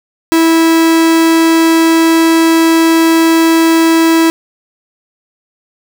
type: tone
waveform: 45% pulse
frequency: 327.3 Hz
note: E4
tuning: 12 cents flat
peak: -6 dBFS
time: 0.32-4.3 s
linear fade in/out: 0 ms
effects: none